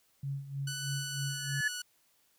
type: tone with tremolo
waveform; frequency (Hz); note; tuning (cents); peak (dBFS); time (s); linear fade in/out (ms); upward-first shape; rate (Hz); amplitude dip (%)
sine; 138.59; C#3; 0; -32; 0.23-1.61; 5; sine; 3.2; 75
type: tone with pitch glide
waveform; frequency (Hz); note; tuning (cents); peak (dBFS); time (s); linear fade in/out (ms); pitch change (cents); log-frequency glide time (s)
10% pulse; 1490 to 1472.9; F#6 to F#6; +12 to -8; -28; 0.67-1.82; 5; -20; 0.85-1.67
type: tone with exponential growth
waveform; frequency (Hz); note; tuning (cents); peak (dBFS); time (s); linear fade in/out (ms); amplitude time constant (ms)
sine; 1717; A6; -43; -25; 1.29-1.68; 5; 84
effects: white hiss -70 dBFS RMS until 2.38 s